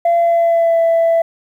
sine tone with pitch glide, 683 to 664.7 Hz, F5 to E5, -39 to +14 cents, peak -8 dBFS, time 0.05-1.22 s, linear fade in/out 5 ms, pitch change -47 cents, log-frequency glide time 0.17-0.8 s, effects tanh soft clip ceiling -8 dBFS + 8-bit

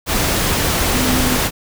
sine tone in noise, 253.2 Hz, B3, 43 cents sharp, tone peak -18 dBFS, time 0.92-1.38 s, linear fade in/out 50 ms, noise pink, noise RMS -17 dBFS, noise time 0.06-1.51 s, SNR -4 dB, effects none

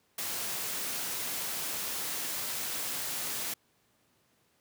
white noise, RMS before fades -35 dBFS, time 0.18-3.54 s, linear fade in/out 5 ms, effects pink hiss -70 dBFS RMS until 4.6 s + high-pass 100 Hz 12 dB/octave

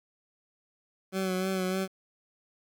20% pulse tone with vibrato, 187.6 Hz, F#3, 24 cents sharp, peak -23 dBFS, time 1.12-1.88 s, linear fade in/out 50 ms, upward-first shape sine, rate 3.3 Hz, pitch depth 32 cents each way, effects 10-bit

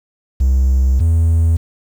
triangle tone pair in turn, 65.41 / 82.41 Hz, C2 / E2, 0 / 0 cents, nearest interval major third, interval 400 cents, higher second, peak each -7 dBFS, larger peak neither, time 0.4-1 / 1-1.57 s, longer first, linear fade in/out 10 ms, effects tanh soft clip ceiling -3 dBFS + 7-bit

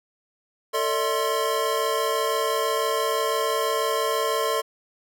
square tone cluster, 448.1 / 577 / 643 / 1057 Hz, A4 / D5 / E5 / C6, +32 / -31 / -43 / +17 cents, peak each -27 / -30 / -31 / -27 dBFS, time 0.73-4.62 s, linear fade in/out 20 ms, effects none

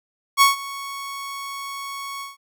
sawtooth tone with ADSR envelope, 1108.7 Hz, C#6, in tune, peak -6 dBFS, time 0.37-2.37 s, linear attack 45 ms, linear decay 140 ms, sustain -20 dB, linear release 160 ms, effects none

